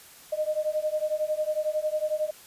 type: beating tone pair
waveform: sine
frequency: 609 / 620 Hz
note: D#5 / D#5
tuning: -37 / -6 cents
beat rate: 11 Hz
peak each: -28 dBFS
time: 0.32-2.31 s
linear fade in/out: 10 ms
effects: white hiss -50 dBFS RMS until 2.46 s + resampled to 32000 Hz

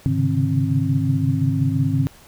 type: tone cluster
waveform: sine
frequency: 105 / 133.8 / 139.5 / 154.9 / 266.3 Hz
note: G#2 / C3 / C#3 / D#3 / C4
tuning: +19 / +39 / +11 / -7 / +31 cents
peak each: -23 dBFS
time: 0.06-2.07 s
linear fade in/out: 0 ms
effects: pink hiss -48 dBFS RMS until 2.27 s

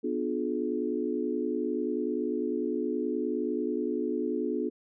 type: chord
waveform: sine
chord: B diminished seventh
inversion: none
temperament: just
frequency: 246.9 / 296.3 / 355.6 / 426.7 Hz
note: B3 / D4 / F4 / Ab4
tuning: 0 / +15 / +31 / +47 cents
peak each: -33 dBFS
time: 0.03-4.7 s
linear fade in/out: 20 ms
effects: none

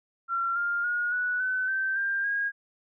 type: tone with pitch steps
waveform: sine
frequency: 1367 / 1402.2 / 1438.3 / 1475.3 / 1513.3 / 1552.2 / 1592.2 / 1633.2 Hz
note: F6 / F6 / F#6 / F#6 / F#6 / G6 / G6 / G#6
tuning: -37 / +7 / -49 / -5 / +39 / -18 / +27 / -29 cents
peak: -25 dBFS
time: 0.28-2.52 s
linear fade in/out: 50 ms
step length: 280 ms
effects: none

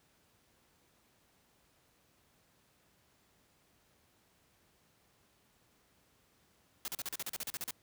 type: noise bursts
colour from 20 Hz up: white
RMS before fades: -39 dBFS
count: 13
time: 6.85-7.708 s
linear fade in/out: 0 ms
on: 30 ms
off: 39 ms
effects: pink hiss -70 dBFS RMS until 7.82 s + high-pass 60 Hz 12 dB/octave

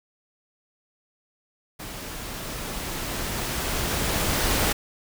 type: noise with level ramp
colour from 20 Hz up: pink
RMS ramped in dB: -37 to -22 dBFS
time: 1.79-4.73 s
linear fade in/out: 10 ms
effects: none

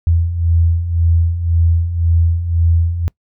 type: beating tone pair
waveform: sine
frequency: 82.41 / 84.31 Hz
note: E2 / E2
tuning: 0 / +40 cents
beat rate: 1.9 Hz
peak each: -18 / -12 dBFS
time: 0.07-3.08 s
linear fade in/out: 0 ms
effects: noise-tail reverb RT60 0.1 s tail -24 dB re dry

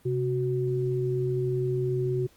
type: tone pair together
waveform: sine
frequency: 130.81 / 370 Hz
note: C3 / F#4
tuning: 0 / 0 cents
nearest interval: octave + tritone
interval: 1800 cents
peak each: -27 dBFS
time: 0.05-2.27 s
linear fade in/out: 10 ms
effects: pink hiss -60 dBFS RMS until 2.36 s + Opus 32 kbps

